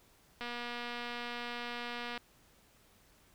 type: click train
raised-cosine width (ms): 0.3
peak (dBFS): -25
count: 425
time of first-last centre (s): 0.41-2.177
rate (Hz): 240
effects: pink hiss -65 dBFS RMS until 3.34 s